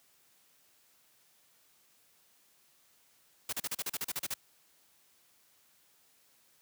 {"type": "noise bursts", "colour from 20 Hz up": "white", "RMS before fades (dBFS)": -35, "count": 12, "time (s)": [3.49, 4.341], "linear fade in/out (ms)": 5, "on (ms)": 37, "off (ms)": 37, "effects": ["white hiss -67 dBFS RMS until 6.61 s", "high-pass 80 Hz 12 dB/octave"]}